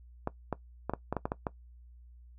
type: clicks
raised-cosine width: 1 ms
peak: -17 dBFS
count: 9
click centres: 0.274 / 0.527 / 0.896 / 0.936 / 1.126 / 1.167 / 1.255 / 1.319 / 1.468 s
effects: noise-tail reverb RT60 0.1 s tail -18 dB re dry + added 60 Hz sine -51 dBFS peak until 2.38 s